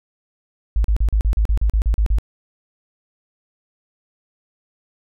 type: tone bursts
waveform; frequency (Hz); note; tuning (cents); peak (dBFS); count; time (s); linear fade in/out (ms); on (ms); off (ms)
sine; 52.9; G#1; +33; -13; 12; 0.76-2.185; 0; 83; 39
effects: none